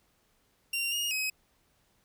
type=tone with pitch steps; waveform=sawtooth; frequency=2767 / 2853 / 2540 Hz; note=F7 / F7 / D#7; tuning=-17 / +36 / +35 cents; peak=-26 dBFS; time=0.73-1.3 s; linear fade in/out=5 ms; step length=190 ms; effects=pink hiss -70 dBFS RMS until 2.04 s